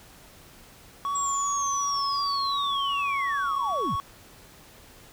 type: tone with vibrato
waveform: triangle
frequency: 1118 Hz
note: C#6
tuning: 14 cents sharp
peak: -24 dBFS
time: 1.05-4 s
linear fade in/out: 0 ms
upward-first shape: sine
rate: 2.7 Hz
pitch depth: 14 cents each way
type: linear sweep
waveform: sine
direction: down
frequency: 7670 to 60.3 Hz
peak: -29 dBFS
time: 1.15-3.96 s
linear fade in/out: 5 ms
effects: pink hiss -51 dBFS RMS until 5.12 s